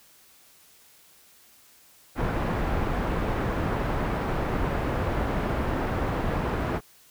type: low-pass noise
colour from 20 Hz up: pink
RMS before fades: -27 dBFS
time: 2.15-6.81 s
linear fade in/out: 50 ms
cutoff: 1400 Hz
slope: 12 dB/octave
effects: white hiss -56 dBFS RMS until 7.1 s